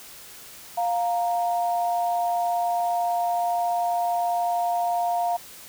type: tone pair together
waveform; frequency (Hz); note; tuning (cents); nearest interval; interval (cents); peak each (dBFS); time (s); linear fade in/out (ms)
sine; 701.5 / 931; F5 / A#5; +8 / -2; perfect fourth; 490; -22 / -29; 0.77-5.37; 10
effects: white hiss -44 dBFS RMS until 5.68 s